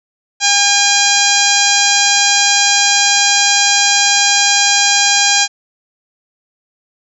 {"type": "harmonic tone", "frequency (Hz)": 809, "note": "G#5", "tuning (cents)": -46, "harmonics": [1, 2, 3, 4, 5, 6, 7, 8, 9], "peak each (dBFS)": [-18, -18, -18, -18, -18, -18, -18, -18, -18], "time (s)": [0.4, 5.48], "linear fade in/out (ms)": 50, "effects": []}